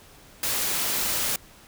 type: noise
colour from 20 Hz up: white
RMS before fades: -26 dBFS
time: 0.43-1.36 s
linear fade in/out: 2 ms
effects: pink hiss -51 dBFS RMS until 1.67 s